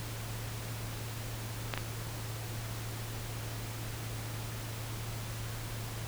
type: clicks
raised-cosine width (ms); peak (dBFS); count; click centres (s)
0.3; -15 / -17; 2; 1.738 / 1.776
effects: added 112 Hz sine -39 dBFS peak until 6.07 s + pink hiss -43 dBFS RMS until 6.07 s